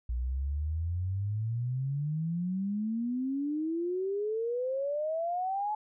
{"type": "exponential sweep", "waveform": "sine", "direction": "up", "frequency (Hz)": [58.27, 859], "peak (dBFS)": -29, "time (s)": [0.09, 5.75], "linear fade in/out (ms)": 5, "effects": []}